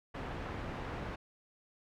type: low-pass noise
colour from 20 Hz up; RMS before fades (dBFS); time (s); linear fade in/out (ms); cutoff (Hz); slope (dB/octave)
pink; -41; 0.14-1.16; 10; 1900; 12
effects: none